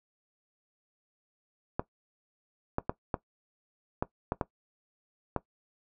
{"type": "clicks", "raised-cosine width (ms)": 1, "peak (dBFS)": -14, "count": 8, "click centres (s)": [1.795, 2.784, 2.895, 3.142, 4.025, 4.321, 4.412, 5.363], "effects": ["noise-tail reverb RT60 0.1 s tail -17 dB re dry"]}